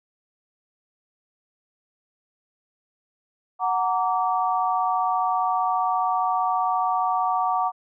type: chord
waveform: sine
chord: Gb augmented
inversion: none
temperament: just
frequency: 740 / 925 / 1156.2 Hz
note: Gb5 / Bb5 / D6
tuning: 0 / -14 / -27 cents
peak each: -23 / -26 / -25 dBFS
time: 3.59-7.72 s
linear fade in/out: 50 ms
effects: none